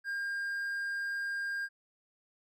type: tone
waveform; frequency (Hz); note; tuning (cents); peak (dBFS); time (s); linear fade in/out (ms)
triangle; 1607; G6; +43; -31; 0.04-1.69; 50
effects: none